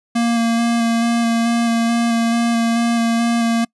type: tone with vibrato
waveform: square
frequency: 232.2 Hz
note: A#3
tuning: 7 cents flat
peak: -15 dBFS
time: 0.15-3.65 s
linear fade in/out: 10 ms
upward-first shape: square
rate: 2.3 Hz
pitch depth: 12 cents each way
effects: noise-tail reverb RT60 0.1 s tail -26 dB re dry + resampled to 24000 Hz